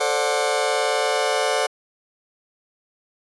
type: chord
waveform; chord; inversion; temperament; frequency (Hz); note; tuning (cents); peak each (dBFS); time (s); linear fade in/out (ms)
sawtooth; D dominant seventh; second; just; 440.5 / 528.6 / 587.3 / 734.2; A4 / C5 / D5 / F#5; +2 / +18 / 0 / -14; -21; 0-1.67; 10
effects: resampled to 24000 Hz